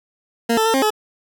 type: tone with pitch steps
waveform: 20% pulse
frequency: 232 / 442.1 / 450.3 / 267.6 / 427.7 Hz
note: A#3 / A4 / A4 / C4 / A4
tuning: -8 / +8 / +40 / +39 / -49 cents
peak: -10 dBFS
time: 0.49-0.905 s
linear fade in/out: 10 ms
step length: 83 ms
effects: none